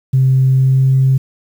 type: tone with pitch glide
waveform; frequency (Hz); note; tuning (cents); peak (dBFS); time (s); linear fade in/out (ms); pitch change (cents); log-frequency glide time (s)
sine; 131.6 to 132.82; C3 to C3; +10 to +26; -7; 0.13-1.18; 10; +16; 0.5-0.84
effects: tanh soft clip ceiling -3 dBFS + 7-bit